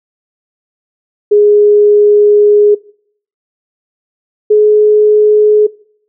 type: tone pair in turn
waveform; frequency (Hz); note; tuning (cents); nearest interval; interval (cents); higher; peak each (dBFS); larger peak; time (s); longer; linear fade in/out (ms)
sine; 415.3 / 423; G#4 / G#4; 0 / +32; unison; 32; second; -3; neither; 1.31-2.75 / 4.5-5.67; first; 10
effects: noise-tail reverb RT60 0.6 s tail -22 dB re dry